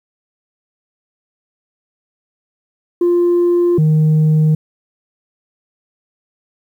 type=tone pair in turn; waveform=sine; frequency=349.2 / 155.21 Hz; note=F4 / D#3; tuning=0 / -4 cents; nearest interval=octave + major second; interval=1404 cents; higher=first; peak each=-8 / -6 dBFS; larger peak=second; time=3.01-3.78 / 3.78-4.55 s; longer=neither; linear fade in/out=5 ms; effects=tanh soft clip ceiling -8 dBFS + 8-bit